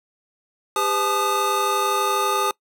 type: tone cluster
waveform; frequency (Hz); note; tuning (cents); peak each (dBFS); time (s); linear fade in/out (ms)
square; 398.7 / 505 / 864 / 1228; G4 / B4 / A5 / D#6; +29 / +39 / -32 / -23; -27 / -30 / -26 / -23; 0.76-2.51; 2
effects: noise-tail reverb RT60 0.1 s tail -23 dB re dry